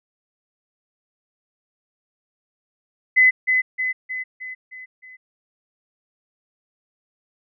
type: tone with echo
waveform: sine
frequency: 2022 Hz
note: B6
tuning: 40 cents sharp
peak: -10 dBFS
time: 3.16-3.31 s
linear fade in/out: 20 ms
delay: 310 ms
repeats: 6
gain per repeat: -5 dB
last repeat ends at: 5.17 s
effects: none